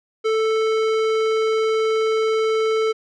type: tone with tanh clipping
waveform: sine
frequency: 440.7 Hz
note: A4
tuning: 3 cents sharp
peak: -19 dBFS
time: 0.24-2.93 s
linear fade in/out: 20 ms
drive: 18 dB
effects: none